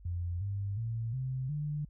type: tone with pitch steps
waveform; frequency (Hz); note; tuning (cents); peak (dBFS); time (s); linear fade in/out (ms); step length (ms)
sine; 87.31 / 99.72 / 113.88 / 130.06 / 148.54; F2 / G2 / A#2 / C3 / D3; 0 / +30 / -40 / -10 / +20; -32; 0.05-1.85; 5; 360
effects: added 50 Hz sine -51 dBFS peak until 1.89 s